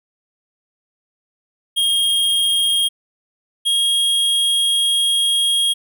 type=tone pair in turn; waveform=square; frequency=3243 / 3266 Hz; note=G#7 / G#7; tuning=-42 / -30 cents; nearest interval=unison; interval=12 cents; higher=second; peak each=-15 dBFS; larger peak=neither; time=1.76-2.89 / 3.65-5.74 s; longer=second; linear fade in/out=20 ms; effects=none